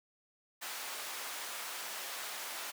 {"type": "high-pass noise", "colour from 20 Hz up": "pink", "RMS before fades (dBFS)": -42, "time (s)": [0.61, 2.72], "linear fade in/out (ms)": 20, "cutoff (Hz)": 840, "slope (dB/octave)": 12, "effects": []}